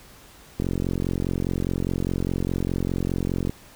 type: click train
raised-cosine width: 3 ms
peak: -12 dBFS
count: 131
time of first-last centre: 0.6-3.495 s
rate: 44.9 Hz
effects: pink hiss -49 dBFS RMS until 3.75 s